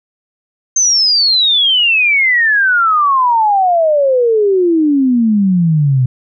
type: exponential sweep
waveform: sine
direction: down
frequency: 6330 to 123.8 Hz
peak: -8 dBFS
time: 0.76-6.06 s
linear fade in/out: 5 ms
effects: none